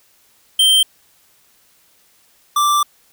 square tone pair in turn, 3136 / 1174.7 Hz, G7 / D6, 0 / 0 cents, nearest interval octave + perfect fourth, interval 1700 cents, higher first, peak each -10 / -13 dBFS, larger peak first, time 0.59-0.83 / 2.56-2.83 s, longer second, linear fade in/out 5 ms, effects white hiss -55 dBFS RMS until 3.12 s

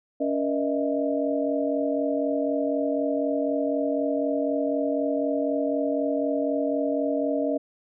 sine tone cluster, 281.1 / 477 / 613 / 657 Hz, C#4 / A#4 / D#5 / E5, +24 / +40 / -26 / -6 cents, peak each -26 / -30 / -27 / -31 dBFS, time 0.2-7.58 s, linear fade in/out 10 ms, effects none

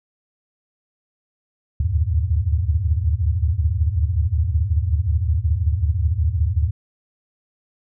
sine tone cluster, 72.2 / 77.6 / 91 / 108.8 Hz, D2 / D#2 / F#2 / A2, -29 / -4 / -28 / -19 cents, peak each -23 / -20 / -22 / -25 dBFS, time 1.8-6.71 s, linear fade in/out 5 ms, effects none

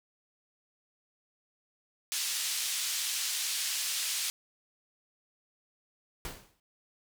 pink band-pass noise, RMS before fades -33 dBFS, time 2.12-4.3 s, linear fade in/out 0 ms, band 3500 to 11000 Hz, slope 12 dB/octave
pink noise with exponential decay, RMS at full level -37 dBFS, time 6.25-6.6 s, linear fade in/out 1 ms, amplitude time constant 74 ms
effects none

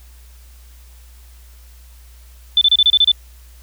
sine tone bursts, 3520 Hz, A7, in tune, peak -8 dBFS, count 8, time 2.57-3.117 s, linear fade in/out 2 ms, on 43 ms, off 29 ms, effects added 60 Hz sine -40 dBFS peak until 3.62 s + white hiss -51 dBFS RMS until 3.62 s

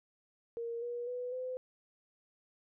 sine tone with pitch steps, 466.2 / 480.1 / 494.5 / 509.3 Hz, A#4 / B4 / B4 / C5, 0 / -49 / +2 / -47 cents, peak -36 dBFS, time 0.57-1.57 s, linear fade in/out 0 ms, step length 250 ms, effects none

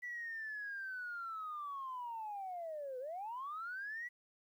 sine linear two-way sweep, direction down then up, 1972 to 493.9 to 1972 Hz, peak -40 dBFS, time 0.02-4.09 s, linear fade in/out 20 ms, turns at 2.99 s, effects tanh soft clip ceiling -36 dBFS + 12-bit

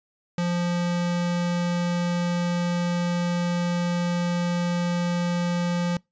square tone, 174.61 Hz, F3, in tune, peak -23 dBFS, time 0.38-5.97 s, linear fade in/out 2 ms, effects noise-tail reverb RT60 0.2 s tail -25 dB re dry + resampled to 16000 Hz

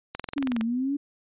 click train, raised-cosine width 0.3 ms, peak -16 dBFS, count 11, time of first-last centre 0.15-0.611 s, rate 21.7 Hz
sine linear two-way sweep, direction down then up, 290.2 to 220 to 290.2 Hz, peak -24 dBFS, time 0.36-0.97 s, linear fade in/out 10 ms, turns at 0.61 s
effects resampled to 8000 Hz

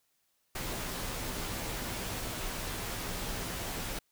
pink noise with comb filter, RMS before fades -37 dBFS, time 0.55-3.99 s, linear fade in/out 5 ms, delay 14 ms, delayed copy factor -0.5, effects white hiss -75 dBFS RMS until 4.11 s

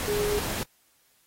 sine tone in noise, 415.3 Hz, G#4, in tune, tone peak -25 dBFS, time 0.08-0.39 s, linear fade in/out 0 ms, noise pink, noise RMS -32 dBFS, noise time 0-0.63 s, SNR +4 dB, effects white hiss -65 dBFS RMS until 1.26 s + AAC 48 kbps

